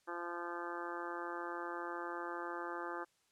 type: harmonic tone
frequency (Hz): 172.7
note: F3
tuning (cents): -19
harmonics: 2 / 3 / 4 / 5 / 6 / 7 / 8 / 9 / 10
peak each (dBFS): -45 / -49 / -52 / -47 / -50 / -46 / -53 / -48 / -55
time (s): 0.07-3.05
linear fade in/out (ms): 20
effects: white hiss -75 dBFS RMS until 3.31 s + low-pass 9000 Hz 12 dB/octave